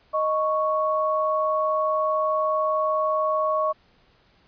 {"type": "tone pair together", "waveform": "sine", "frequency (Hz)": [622.3, 1108.8], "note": ["D#5", "C#6"], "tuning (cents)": [0, 0], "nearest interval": "minor seventh", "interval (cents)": 1000, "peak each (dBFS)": -23, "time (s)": [0.13, 3.73], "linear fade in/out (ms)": 20, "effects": ["pink hiss -60 dBFS RMS until 4.47 s", "resampled to 11025 Hz"]}